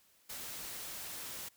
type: noise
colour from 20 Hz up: white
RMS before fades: -44 dBFS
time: 0.29-1.49 s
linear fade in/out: 10 ms
effects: white hiss -68 dBFS RMS until 1.56 s